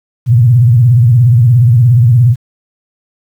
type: tone with vibrato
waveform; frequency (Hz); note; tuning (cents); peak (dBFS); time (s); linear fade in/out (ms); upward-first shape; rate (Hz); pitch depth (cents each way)
sine; 120; B2; -49; -3; 0.26-2.36; 50; sine; 17; 160
effects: 7-bit